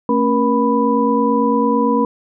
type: tone cluster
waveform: sine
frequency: 225.2 / 274.1 / 476.5 / 989 Hz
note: A3 / C#4 / A#4 / B5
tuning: +40 / -19 / +38 / +2 cents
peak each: -18 dBFS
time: 0.09-2.05 s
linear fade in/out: 2 ms
effects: none